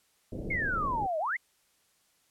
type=low-pass noise; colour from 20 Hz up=pink; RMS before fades=-37 dBFS; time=0.32-1.07 s; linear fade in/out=5 ms; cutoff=610 Hz; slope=48 dB/octave
type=exponential two-way sweep; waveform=sine; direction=down then up; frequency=2217 to 603 to 2217 Hz; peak=-28 dBFS; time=0.5-1.37 s; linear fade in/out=10 ms; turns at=1.19 s
effects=white hiss -69 dBFS RMS until 2.3 s + low-pass 12000 Hz 12 dB/octave